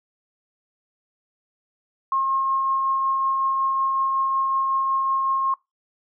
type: tone with tremolo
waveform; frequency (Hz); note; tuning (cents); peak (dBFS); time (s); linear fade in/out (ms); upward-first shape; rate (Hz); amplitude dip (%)
sine; 1074; C6; +45; -18; 2.12-5.54; 2; triangle; 5.4; 25
effects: noise-tail reverb RT60 0.2 s tail -23 dB re dry